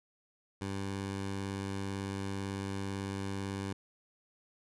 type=tone; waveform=15% pulse; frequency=98 Hz; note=G2; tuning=in tune; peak=-29 dBFS; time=0.61-3.73 s; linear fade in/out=5 ms; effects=resampled to 24000 Hz